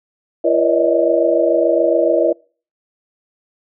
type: tone cluster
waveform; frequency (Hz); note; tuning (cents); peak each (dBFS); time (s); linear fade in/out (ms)
sine; 340 / 482.7 / 564 / 611 / 638; F4 / B4 / C#5 / D#5 / D#5; -46 / -40 / +30 / -32 / +43; -18; 0.44-2.33; 10
effects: noise-tail reverb RT60 0.4 s tail -25 dB re dry